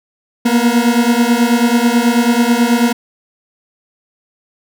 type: beating tone pair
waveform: 40% pulse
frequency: 233.1 / 242.3 Hz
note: A#3 / B3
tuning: 0 / -33 cents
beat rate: 9.2 Hz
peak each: -12 dBFS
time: 0.45-2.93 s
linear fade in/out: 10 ms
effects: none